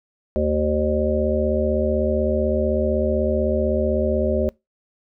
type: harmonic tone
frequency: 75.9 Hz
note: D#2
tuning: 42 cents flat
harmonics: 1 / 3 / 5 / 7 / 8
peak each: -24 / -24 / -24 / -24 / -24 dBFS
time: 0.36-4.49 s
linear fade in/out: 0 ms
effects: noise-tail reverb RT60 0.2 s tail -24 dB re dry